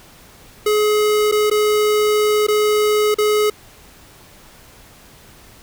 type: tone with dropouts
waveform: square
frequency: 422.7 Hz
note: G#4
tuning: 31 cents sharp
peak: -14 dBFS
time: 0.66-3.5 s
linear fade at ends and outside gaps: 5 ms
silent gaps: 1.315-1.322 / 1.5-1.512 / 2.468-2.483 / 3.144-3.184 s
effects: pink hiss -45 dBFS RMS until 5.62 s